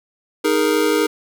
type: chord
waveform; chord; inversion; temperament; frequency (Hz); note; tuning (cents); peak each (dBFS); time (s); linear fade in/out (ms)
square; D# suspended fourth; none; just; 311.1 / 414.8 / 466.7; D#4 / G#4 / A#4; 0 / -2 / +2; -20; 0.44-1.07; 10
effects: none